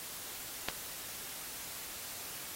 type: click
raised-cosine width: 0.2 ms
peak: -14 dBFS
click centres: 0.686 s
effects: white hiss -44 dBFS RMS until 2.55 s + AAC 48 kbps